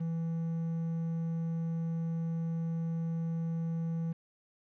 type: tone with quantisation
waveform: triangle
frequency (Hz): 165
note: E3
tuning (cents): +2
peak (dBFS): -29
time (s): 0-4.13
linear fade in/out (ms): 10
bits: 9
effects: low-pass 2000 Hz 12 dB/octave